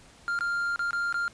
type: tone with dropouts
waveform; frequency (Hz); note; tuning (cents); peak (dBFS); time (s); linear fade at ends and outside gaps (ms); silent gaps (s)
triangle; 1396.9; F6; 0; -24; 0.28-1.28; 0; 0.389-0.408 / 0.76-0.793 / 0.908-0.931 / 1.126-1.143
effects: pink hiss -54 dBFS RMS until 1.33 s + resampled to 22050 Hz